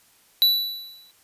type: tone with exponential decay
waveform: square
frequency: 3951 Hz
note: B7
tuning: in tune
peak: -13 dBFS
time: 0.42-1.11 s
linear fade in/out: 0 ms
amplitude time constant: 150 ms
effects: white hiss -58 dBFS RMS until 1.23 s + resampled to 32000 Hz